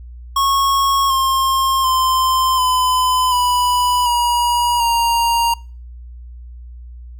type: tone with pitch steps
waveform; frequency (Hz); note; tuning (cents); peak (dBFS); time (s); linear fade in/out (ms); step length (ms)
square; 1097 / 1068.2 / 1040.2 / 1013 / 986.4 / 960.5 / 935.3; C#6 / C6 / C6 / B5 / B5 / B5 / A#5; -18 / +36 / -10 / +44 / -2 / -48 / +6; -14; 0.36-5.54; 5; 740
effects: noise-tail reverb RT60 0.4 s tail -25 dB re dry + added 60 Hz sine -32 dBFS peak until 7.19 s